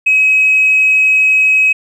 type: tone with tanh clipping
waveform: triangle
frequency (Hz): 2548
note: D#7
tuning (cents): +41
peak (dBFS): -7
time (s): 0.06-1.73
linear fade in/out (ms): 10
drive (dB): 4
effects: none